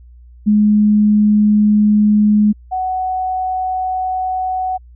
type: tone pair in turn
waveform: sine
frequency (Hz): 210 / 745.1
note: G#3 / F#5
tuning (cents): +19 / +12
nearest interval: octave + minor seventh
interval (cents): 2193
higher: second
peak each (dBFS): -8 / -16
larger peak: first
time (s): 0.46-2.53 / 2.71-4.78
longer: neither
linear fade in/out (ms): 20
effects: added 60 Hz sine -38 dBFS peak until 4.95 s